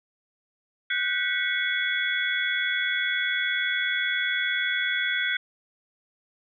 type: tone cluster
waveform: sine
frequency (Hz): 1473 / 1553 / 1954 / 2204 / 3380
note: F#6 / G6 / B6 / C#7 / G#7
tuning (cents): -8 / -17 / -19 / -11 / +30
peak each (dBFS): -30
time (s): 0.9-5.37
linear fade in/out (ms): 5
effects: none